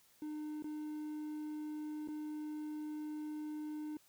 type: tone with dropouts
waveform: triangle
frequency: 303.6 Hz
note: D#4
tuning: 42 cents flat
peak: -38 dBFS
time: 0.22-3.97 s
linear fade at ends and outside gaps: 2 ms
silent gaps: 0.624-0.642 / 2.076-2.085 s
effects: white hiss -68 dBFS RMS until 4.08 s